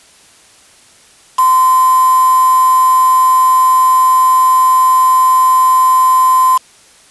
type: tone with quantisation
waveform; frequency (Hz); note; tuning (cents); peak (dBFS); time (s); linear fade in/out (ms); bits
sine; 1030; C6; -28; -6; 1.38-6.58; 10; 3
effects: white hiss -44 dBFS RMS until 7.1 s + resampled to 24000 Hz